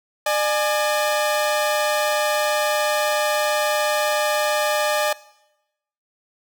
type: tone pair together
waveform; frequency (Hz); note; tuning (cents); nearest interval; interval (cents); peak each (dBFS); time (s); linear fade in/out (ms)
sawtooth; 601 / 837; D5 / G#5; +40 / +13; tritone; 573; -16 / -20; 0.26-5.13; 5
effects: noise-tail reverb RT60 0.9 s tail -20 dB re dry